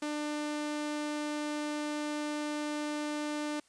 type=tone; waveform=sawtooth; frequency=298.4 Hz; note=D4; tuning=28 cents sharp; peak=-29 dBFS; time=0.02-3.6 s; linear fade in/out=5 ms; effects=white hiss -66 dBFS RMS until 3.68 s + resampled to 22050 Hz